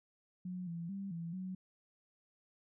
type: tone with pitch steps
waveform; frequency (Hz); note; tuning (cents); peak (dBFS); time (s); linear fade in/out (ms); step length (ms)
sine; 181.6 / 168.8 / 196.4 / 167.6 / 186.1; F#3 / E3 / G3 / E3 / F#3; -32 / +41 / +4 / +29 / +10; -39; 0.45-1.55; 5; 220
effects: none

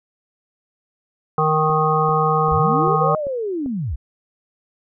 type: harmonic tone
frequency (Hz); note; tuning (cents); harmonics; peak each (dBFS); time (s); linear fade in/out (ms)
155.56; D#3; 0; 1 / 3 / 5 / 7 / 8; -21 / -21 / -21 / -21 / -21; 1.38-3.15; 2
type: click train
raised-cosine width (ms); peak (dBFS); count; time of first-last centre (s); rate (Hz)
2; -21; 6; 1.7-3.661; 2.55
type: linear two-way sweep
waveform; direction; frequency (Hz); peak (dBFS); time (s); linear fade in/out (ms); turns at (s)
sine; up then down; 49 to 629 to 49; -21; 2.51-3.96; 10; 3.17
effects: none

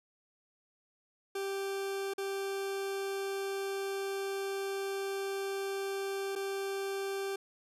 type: tone with dropouts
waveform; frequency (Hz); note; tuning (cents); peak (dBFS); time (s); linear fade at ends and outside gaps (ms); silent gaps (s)
40% pulse; 392; G4; 0; -33; 1.35-7.36; 5; 2.137-2.18 / 6.354-6.359
effects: resampled to 32000 Hz

